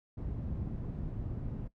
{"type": "low-pass noise", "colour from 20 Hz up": "white", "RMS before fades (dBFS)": -38, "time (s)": [0.17, 1.68], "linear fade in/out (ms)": 10, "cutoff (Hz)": 140, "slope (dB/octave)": 12, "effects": ["noise-tail reverb RT60 0.1 s tail -17 dB re dry"]}